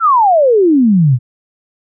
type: exponential sweep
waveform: sine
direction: down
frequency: 1396.9 to 115.5 Hz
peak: -6 dBFS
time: 0-1.19 s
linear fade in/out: 50 ms
effects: none